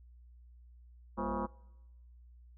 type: tone with frequency modulation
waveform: sine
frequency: 383.8 Hz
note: G4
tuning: 37 cents flat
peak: -32 dBFS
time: 1.17-1.47 s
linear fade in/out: 20 ms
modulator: 146 Hz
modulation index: 5.4
effects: noise-tail reverb RT60 1.0 s tail -24 dB re dry + added 60 Hz sine -54 dBFS peak until 2.57 s